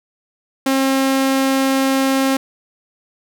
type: tone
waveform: sawtooth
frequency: 268.2 Hz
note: C4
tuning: 43 cents sharp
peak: -10 dBFS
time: 0.66-2.37 s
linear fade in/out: 5 ms
effects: none